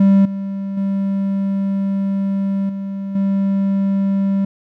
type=tone with level steps; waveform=triangle; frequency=196 Hz; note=G3; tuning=in tune; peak=-6 / -19 / -14 / -20 / -12 dBFS; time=0-4.45 s; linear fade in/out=5 ms; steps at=0.25 / 0.77 / 2.69 / 3.15 s; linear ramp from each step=5 ms; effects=none